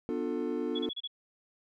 triangle chord, B half-diminished seventh, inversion none, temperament just, 246.9 / 296.3 / 355.6 / 444.5 Hz, B3 / D4 / F4 / A4, 0 / +15 / +31 / +18 cents, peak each -34 dBFS, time 0.09-0.89 s, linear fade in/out 0 ms
sine tone bursts, 3375 Hz, G#7, 27 cents sharp, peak -34 dBFS, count 5, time 0.75-1.076 s, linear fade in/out 10 ms, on 42 ms, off 29 ms
effects none

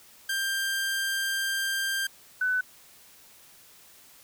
sawtooth / sine tone pair in turn, 1586 / 1500.1 Hz, G6 / F#6, +20 / +23 cents, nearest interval minor second, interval 97 cents, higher first, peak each -23 dBFS, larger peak neither, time 0.29-2.07 / 2.41-2.61 s, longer first, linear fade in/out 5 ms, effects white hiss -54 dBFS RMS until 4.23 s

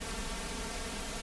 pink noise with comb filter, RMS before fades -38 dBFS, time 0-1.22 s, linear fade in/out 20 ms, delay 4.4 ms, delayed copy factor +1, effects resampled to 24000 Hz

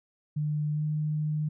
sine tone with pitch glide, 150.2 to 152.3 Hz, D3 to D#3, +39 to -37 cents, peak -26 dBFS, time 0.36-1.49 s, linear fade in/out 10 ms, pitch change +24 cents, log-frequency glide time 0.73-0.83 s, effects none

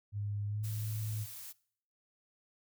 sine tone with pitch glide, 102.6 to 107.7 Hz, G#2 to A2, -21 to -37 cents, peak -34 dBFS, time 0.12-1.27 s, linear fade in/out 50 ms, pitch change +84 cents, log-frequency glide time 0.47-0.65 s
blue noise, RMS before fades -47 dBFS, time 0.63-1.53 s, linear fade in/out 20 ms
effects noise-tail reverb RT60 0.6 s tail -22 dB re dry

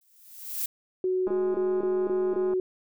violet noise with exponential growth, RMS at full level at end -27 dBFS, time 0.01-0.66 s, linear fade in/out 5 ms, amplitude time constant 140 ms
sine tone bursts, 370.4 Hz, F#4, 2 cents sharp, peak -23 dBFS, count 6, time 1.04-2.6 s, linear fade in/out 2 ms, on 240 ms, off 24 ms
click train, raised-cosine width 1 ms, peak -26 dBFS, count 263, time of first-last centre 1.27-2.536 s, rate 207 Hz
effects none

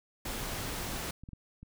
pink noise, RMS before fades -37 dBFS, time 0.25-1.11 s, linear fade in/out 5 ms
clicks, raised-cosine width 5 ms, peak -34 / -33 / -31 / -35 dBFS, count 4, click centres 1.236 / 1.289 / 1.333 / 1.63 s
effects none

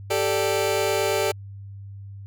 sawtooth chord, G suspended second, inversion none, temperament just, 392 / 441 / 588 Hz, G4 / A4 / D5, 0 / +4 / +2 cents, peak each -21 dBFS, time 0.1-1.32 s, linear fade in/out 10 ms, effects added 99 Hz sine -36 dBFS peak until 2.26 s

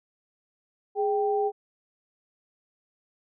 sine tone pair together, 415.7 / 784 Hz, G#4 / G5, +2 / 0 cents, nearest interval major seventh, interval 1098 cents, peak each -24 / -27 dBFS, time 0.95-1.52 s, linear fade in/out 50 ms, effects none

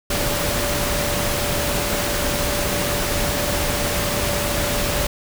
sine tone in noise, 581 Hz, D5, 19 cents flat, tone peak -27 dBFS, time 0.1-5.07 s, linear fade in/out 5 ms, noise pink, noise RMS -22 dBFS, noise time 0.1-5.07 s, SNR -8 dB, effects none

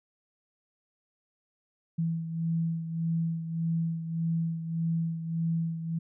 sine beating tone pair, 164.6 / 166.3 Hz, E3 / E3, -2 / +16 cents, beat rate 1.7 Hz, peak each -28 / -35 dBFS, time 1.98-5.99 s, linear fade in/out 10 ms, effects none

